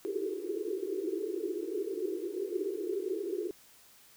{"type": "band-pass noise", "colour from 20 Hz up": "white", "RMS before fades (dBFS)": -35, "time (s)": [0.05, 3.51], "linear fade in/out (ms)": 0, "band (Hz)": [330, 430], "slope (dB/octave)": 96, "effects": ["white hiss -59 dBFS RMS until 4.16 s"]}